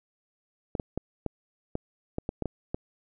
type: clicks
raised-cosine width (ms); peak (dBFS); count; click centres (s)
2; -16; 10; 0.752 / 0.798 / 0.976 / 1.263 / 1.754 / 2.184 / 2.291 / 2.423 / 2.457 / 2.745
effects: none